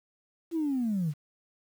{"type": "linear sweep", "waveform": "sine", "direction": "down", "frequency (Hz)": [341.5, 138.59], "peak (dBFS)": -25, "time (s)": [0.51, 1.14], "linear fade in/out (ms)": 50, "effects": ["tanh soft clip ceiling -22 dBFS", "9-bit"]}